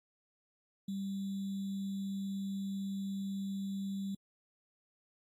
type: tone with sample-and-hold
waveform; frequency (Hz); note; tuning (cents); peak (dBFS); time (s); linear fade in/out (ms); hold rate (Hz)
sine; 196; G3; 0; -35; 0.88-4.15; 5; 3675
effects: AAC 48 kbps